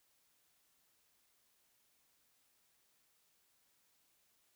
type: silence
effects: white hiss -75 dBFS RMS until 4.55 s